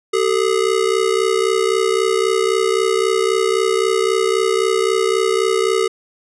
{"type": "ring-modulated tone", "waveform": "square", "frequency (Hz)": 415.3, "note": "G#4", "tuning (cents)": 0, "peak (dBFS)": -12, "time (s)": [0.13, 5.88], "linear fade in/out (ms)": 10, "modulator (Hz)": 31.9, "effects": ["resampled to 24000 Hz"]}